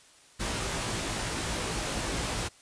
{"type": "noise with comb filter", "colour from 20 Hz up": "pink", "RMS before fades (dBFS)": -32, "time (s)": [0.39, 2.49], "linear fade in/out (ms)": 20, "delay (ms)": 18, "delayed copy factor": 0.65, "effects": ["white hiss -57 dBFS RMS until 2.61 s", "resampled to 22050 Hz"]}